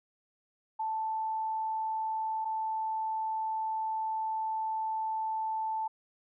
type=tone pair in turn; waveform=sine; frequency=880 / 880 Hz; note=A5 / A5; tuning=0 / 0 cents; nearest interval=unison; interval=0 cents; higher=neither; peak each=-30 / -30 dBFS; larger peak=neither; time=0.79-2.45 / 2.45-5.88 s; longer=second; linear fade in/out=10 ms; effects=none